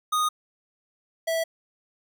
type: tone pair in turn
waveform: square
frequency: 1237 / 655.3 Hz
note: D#6 / E5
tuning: -10 / -10 cents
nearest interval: major seventh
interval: 1100 cents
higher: first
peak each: -22 / -24 dBFS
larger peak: first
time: 0.12-0.29 / 1.27-1.44 s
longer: neither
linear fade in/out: 10 ms
effects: none